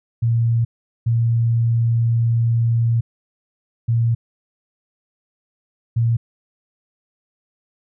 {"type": "tone bursts at uneven times", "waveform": "sine", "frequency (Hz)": 116.1, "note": "A#2", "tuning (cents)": -7, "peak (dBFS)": -14, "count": 4, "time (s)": [[0.22, 0.65], [1.06, 3.01], [3.88, 4.15], [5.96, 6.17]], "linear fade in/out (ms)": 10, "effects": []}